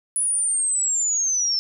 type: linear sweep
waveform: sine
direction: down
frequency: 10000 to 5274 Hz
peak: -19 dBFS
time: 0.16-1.59 s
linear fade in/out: 0 ms
effects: none